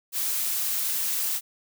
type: noise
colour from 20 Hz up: blue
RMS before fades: -27 dBFS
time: 0.12-1.41 s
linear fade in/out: 50 ms
effects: none